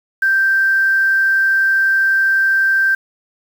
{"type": "tone with quantisation", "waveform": "sine", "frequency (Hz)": 1568, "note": "G6", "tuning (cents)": 0, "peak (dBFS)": -11, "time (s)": [0.22, 2.95], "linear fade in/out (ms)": 5, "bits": 6, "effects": []}